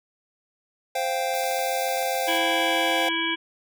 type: chord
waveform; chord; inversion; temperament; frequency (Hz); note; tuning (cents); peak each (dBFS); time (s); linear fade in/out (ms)
square; C suspended fourth; none; just; 523.3 / 697.7 / 784.9; C5 / F5 / G5; 0 / -2 / +2; -29; 0.95-3.09; 5
type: high-pass noise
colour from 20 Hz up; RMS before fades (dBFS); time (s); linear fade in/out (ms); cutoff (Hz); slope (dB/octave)
white; -37; 1.33-2.39; 20; 4000; 96
type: clicks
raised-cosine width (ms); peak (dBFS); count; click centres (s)
0.2; -26; 11; 1.339 / 1.437 / 1.512 / 1.589 / 1.886 / 1.974 / 2.027 / 2.151 / 2.327 / 2.412 / 2.507
type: harmonic tone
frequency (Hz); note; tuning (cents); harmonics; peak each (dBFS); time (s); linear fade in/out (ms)
329.6; E4; 0; 1 / 3 / 5 / 7 / 9 / 10; -30 / -32 / -30 / -28 / -32 / -30; 2.27-3.36; 20
effects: none